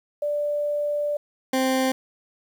sine / 20% pulse tone pair in turn, 587.3 / 261.6 Hz, D5 / C4, 0 / 0 cents, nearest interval octave + major second, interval 1400 cents, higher first, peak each -22 / -15 dBFS, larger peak second, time 0.22-1.17 / 1.53-1.92 s, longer first, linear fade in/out 5 ms, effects 9-bit

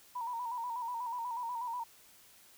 sine tone with vibrato, 954 Hz, A#5, 40 cents sharp, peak -35 dBFS, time 0.15-1.84 s, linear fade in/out 10 ms, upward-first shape square, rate 8.2 Hz, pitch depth 60 cents each way, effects white hiss -60 dBFS RMS until 2.57 s

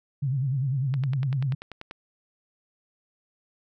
sine tone with vibrato, 133.7 Hz, C3, 38 cents sharp, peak -23 dBFS, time 0.22-1.55 s, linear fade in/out 10 ms, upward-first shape sine, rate 10 Hz, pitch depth 130 cents each way
click train, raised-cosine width 0.3 ms, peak -22 dBFS, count 11, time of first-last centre 0.94-1.911 s, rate 10.3 Hz
effects none

